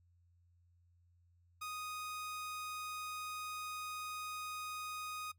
sawtooth tone, 1244.5 Hz, D#6, in tune, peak -38 dBFS, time 1.61-5.32 s, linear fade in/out 10 ms, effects noise-tail reverb RT60 0.1 s tail -20 dB re dry + added 87 Hz sine -67 dBFS peak until 5.38 s

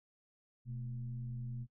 sine tone with frequency modulation, 123.47 Hz, B2, in tune, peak -39 dBFS, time 0.65-1.67 s, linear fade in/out 50 ms, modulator 98.2 Hz, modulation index 0.48, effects noise-tail reverb RT60 0.1 s tail -22 dB re dry

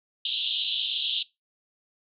pink band-pass noise, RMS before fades -29 dBFS, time 0.25-1.23 s, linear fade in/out 5 ms, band 2900 to 3900 Hz, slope 96 dB/octave, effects noise-tail reverb RT60 0.2 s tail -20 dB re dry

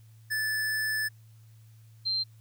square / sine tone pair in turn, 1743 / 4148 Hz, A6 / C8, -17 / -16 cents, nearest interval octave + minor third, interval 1501 cents, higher second, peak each -28 / -26 dBFS, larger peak second, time 0.3-1.09 / 2.05-2.24 s, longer first, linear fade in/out 20 ms, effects added 111 Hz sine -51 dBFS peak until 2.4 s + white hiss -67 dBFS RMS until 2.4 s

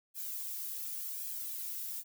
violet noise with flanger, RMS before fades -40 dBFS, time 0.14-2.04 s, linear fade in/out 50 ms, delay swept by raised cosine 1.2 to 2.4 ms, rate 0.89 Hz, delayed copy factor +0.75, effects none

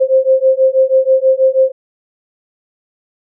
sine beating tone pair, 523.3 / 529.5 Hz, C5 / C5, 0 / +21 cents, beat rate 6.2 Hz, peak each -11 dBFS, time 0-1.72 s, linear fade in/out 20 ms, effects none

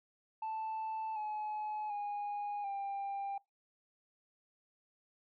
sine tone with pitch steps, 880 / 850.5 / 822 / 794.5 Hz, A5 / G#5 / G#5 / G5, 0 / +41 / -18 / +23 cents, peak -34 dBFS, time 0.42-3.38 s, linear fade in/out 5 ms, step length 740 ms, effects noise-tail reverb RT60 0.2 s tail -25 dB re dry + tanh soft clip ceiling -35 dBFS

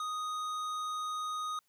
sine tone with tanh clipping, 1244.5 Hz, D#6, in tune, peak -36 dBFS, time 0-1.59 s, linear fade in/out 2 ms, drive 14 dB, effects white hiss -75 dBFS RMS until 1.68 s

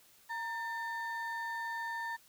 triangle ring-modulated tone, 1361 Hz, F6, 45 cents flat, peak -31 dBFS, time 0.29-2.17 s, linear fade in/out 20 ms, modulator 430 Hz, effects white hiss -63 dBFS RMS until 2.28 s

